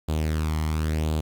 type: tone with flanger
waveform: sawtooth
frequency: 77.9 Hz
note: D#2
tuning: 3 cents sharp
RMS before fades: -25 dBFS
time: 0.08-1.21 s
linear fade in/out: 10 ms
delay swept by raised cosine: 0.26 to 0.97 ms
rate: 0.95 Hz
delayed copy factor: +0.6
effects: 10-bit